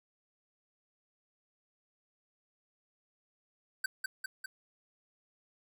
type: tone with echo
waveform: square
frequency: 1544 Hz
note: G6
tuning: 27 cents flat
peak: -30 dBFS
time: 3.84-3.86 s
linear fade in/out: 5 ms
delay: 200 ms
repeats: 3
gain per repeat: -3 dB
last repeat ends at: 4.46 s
effects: none